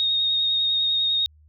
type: tone with vibrato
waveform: sine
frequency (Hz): 3722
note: A#7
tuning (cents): -3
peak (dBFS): -19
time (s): 0-1.26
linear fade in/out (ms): 0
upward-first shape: triangle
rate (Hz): 10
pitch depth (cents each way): 20
effects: added 76 Hz sine -51 dBFS peak until 1.48 s